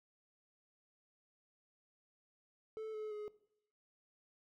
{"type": "tone with pitch steps", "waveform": "triangle", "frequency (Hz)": [437.9, 429.7, 421], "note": ["A4", "A4", "G#4"], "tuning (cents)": [-8, -41, 24], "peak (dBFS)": -39, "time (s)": [2.77, 3.28], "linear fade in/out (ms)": 0, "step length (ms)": 170, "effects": ["noise-tail reverb RT60 0.7 s tail -18 dB re dry"]}